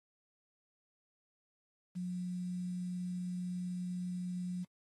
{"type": "tone with quantisation", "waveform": "sine", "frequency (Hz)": 179.8, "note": "F#3", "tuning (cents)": -49, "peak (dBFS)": -36, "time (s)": [1.95, 4.65], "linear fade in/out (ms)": 20, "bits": 10, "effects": ["AAC 32 kbps"]}